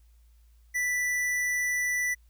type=tone with tanh clipping; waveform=sine; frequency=1975.5 Hz; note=B6; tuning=in tune; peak=-27 dBFS; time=0.74-2.15 s; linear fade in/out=20 ms; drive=18 dB; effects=added 57 Hz sine -55 dBFS peak until 2.29 s + white hiss -72 dBFS RMS until 2.29 s